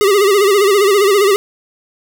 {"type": "tone with vibrato", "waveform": "square", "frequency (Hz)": 401.2, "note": "G4", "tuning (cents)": 40, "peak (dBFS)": -9, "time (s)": [0.01, 1.36], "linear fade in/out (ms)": 0, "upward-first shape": "sine", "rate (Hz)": 15, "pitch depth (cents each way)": 92, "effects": []}